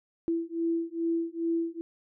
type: beating tone pair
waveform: sine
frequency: 331.8 / 334.2 Hz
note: E4 / E4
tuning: +11 / +24 cents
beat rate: 2.4 Hz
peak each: -30 / -30 dBFS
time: 0.28-1.81 s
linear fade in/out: 0 ms
effects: none